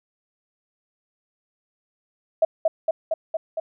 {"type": "tone with echo", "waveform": "sine", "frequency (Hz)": 645, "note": "E5", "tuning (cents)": -38, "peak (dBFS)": -13, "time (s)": [2.42, 2.45], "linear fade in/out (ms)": 5, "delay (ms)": 230, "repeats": 5, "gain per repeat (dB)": -2, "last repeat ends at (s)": 3.6, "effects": []}